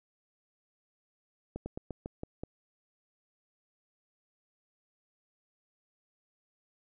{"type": "slowing click train", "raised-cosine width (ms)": 2, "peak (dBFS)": -24, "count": 7, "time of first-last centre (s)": [1.56, 2.435], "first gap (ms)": 100, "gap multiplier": 1.15, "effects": []}